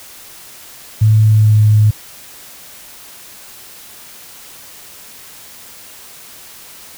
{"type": "tone with pitch glide", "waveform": "sine", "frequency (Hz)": [108.5, 106.7], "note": ["A2", "G#2"], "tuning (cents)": [-24, 47], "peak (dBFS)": -6, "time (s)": [1.01, 1.91], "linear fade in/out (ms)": 10, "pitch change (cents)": -29, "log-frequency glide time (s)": [1.2, 1.62], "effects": ["white hiss -37 dBFS RMS until 6.97 s"]}